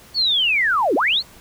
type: linear two-way sweep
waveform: sine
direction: down then up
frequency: 4537 to 246.9 to 4537 Hz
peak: -15 dBFS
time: 0.14-1.23 s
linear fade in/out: 50 ms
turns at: 0.95 s
effects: pink hiss -46 dBFS RMS until 1.4 s